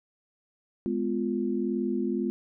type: chord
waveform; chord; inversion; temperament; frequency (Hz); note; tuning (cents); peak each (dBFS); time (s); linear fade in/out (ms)
sine; F diminished; first; just; 209.5 / 251.4 / 349.2; Ab3 / Cb4 / F4; +15 / +31 / 0; -30; 0.86-2.3; 0
effects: none